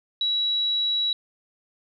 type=tone; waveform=sine; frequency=3900 Hz; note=B7; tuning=23 cents flat; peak=-21 dBFS; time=0.21-1.13 s; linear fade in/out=2 ms; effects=none